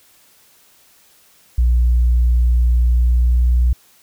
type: tone with pitch glide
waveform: sine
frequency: 60 to 60.8 Hz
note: B1 to B1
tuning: -49 to -26 cents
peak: -9 dBFS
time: 1.58-3.73 s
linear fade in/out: 5 ms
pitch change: +23 cents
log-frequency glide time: 2.88-3.6 s
effects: tanh soft clip ceiling -8 dBFS + white hiss -52 dBFS RMS until 4.02 s